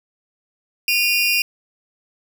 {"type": "tone pair together", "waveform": "30% pulse", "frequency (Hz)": [2453, 2765], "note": ["D#7", "F7"], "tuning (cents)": [-25, -18], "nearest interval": "major second", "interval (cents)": 207, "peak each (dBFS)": -16, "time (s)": [0.88, 1.42], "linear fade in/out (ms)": 2, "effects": []}